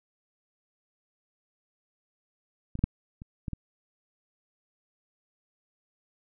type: clicks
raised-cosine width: 5 ms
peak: -22 / -23 / -9 / -29 / -20 / -21 dBFS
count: 6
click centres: 2.754 / 2.791 / 2.84 / 3.219 / 3.482 / 3.533 s
effects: none